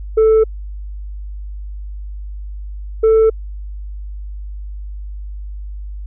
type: tone pair in turn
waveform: sine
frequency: 440 / 442.8 Hz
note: A4 / A4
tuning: 0 / +11 cents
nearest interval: unison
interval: 11 cents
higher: second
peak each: -5 dBFS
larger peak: neither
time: 0.17-0.44 / 3.03-3.3 s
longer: neither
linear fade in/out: 10 ms
effects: tanh soft clip ceiling -7 dBFS + added 50 Hz sine -25 dBFS peak until 6.06 s